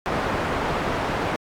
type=low-pass noise; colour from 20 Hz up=white; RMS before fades=-25 dBFS; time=0.06-1.36 s; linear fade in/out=0 ms; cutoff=1100 Hz; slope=12 dB/octave; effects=AAC 64 kbps